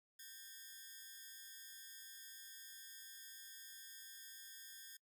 5% pulse ring-modulated tone, 1697 Hz, G#6, 37 cents sharp, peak -39 dBFS, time 0.19-4.97 s, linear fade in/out 5 ms, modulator 123 Hz, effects noise-tail reverb RT60 0.1 s tail -25 dB re dry

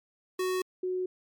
square / sine tone pair in turn, 370 / 367.7 Hz, F#4 / F#4, 0 / -11 cents, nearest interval unison, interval 11 cents, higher first, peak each -28 dBFS, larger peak neither, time 0.39-0.62 / 0.83-1.06 s, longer neither, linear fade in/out 5 ms, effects MP3 96 kbps

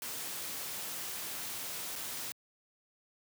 white noise with dropouts, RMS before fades -40 dBFS, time 0.02-2.32 s, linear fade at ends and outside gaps 1 ms, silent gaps 1.956-1.96 s, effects high-pass 100 Hz 12 dB/octave

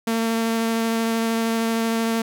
sawtooth tone with vibrato, 227 Hz, A#3, 46 cents flat, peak -16 dBFS, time 0.07-2.22 s, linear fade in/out 5 ms, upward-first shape sine, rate 13 Hz, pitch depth 9 cents each way, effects none

